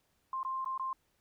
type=tone with dropouts; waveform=sine; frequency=1053 Hz; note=C6; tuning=11 cents sharp; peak=-33 dBFS; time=0.33-0.93 s; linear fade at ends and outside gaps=2 ms; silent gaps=0.431-0.449 / 0.646-0.659 / 0.778-0.796 s; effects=pink hiss -75 dBFS RMS until 1.2 s